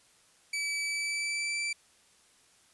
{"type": "tone with pitch glide", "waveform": "sawtooth", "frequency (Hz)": [2300, 2333], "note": ["D7", "D7"], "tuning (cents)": [-37, -12], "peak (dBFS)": -27, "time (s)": [0.53, 1.73], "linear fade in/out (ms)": 5, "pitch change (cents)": 25, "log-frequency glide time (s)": [0.84, 1.6], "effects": ["white hiss -63 dBFS RMS until 2.73 s", "resampled to 24000 Hz"]}